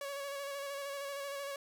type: tone with vibrato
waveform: sawtooth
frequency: 560 Hz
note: C#5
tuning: 18 cents sharp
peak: -35 dBFS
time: 0.01-1.56 s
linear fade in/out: 2 ms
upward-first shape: square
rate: 13 Hz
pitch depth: 22 cents each way
effects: none